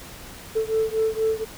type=beating tone pair; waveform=sine; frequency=440 / 444.2 Hz; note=A4 / A4; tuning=0 / +16 cents; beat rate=4.2 Hz; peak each=-22 / -23 dBFS; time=0.55-1.45 s; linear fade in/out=20 ms; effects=tanh soft clip ceiling -14 dBFS + pink hiss -41 dBFS RMS until 1.57 s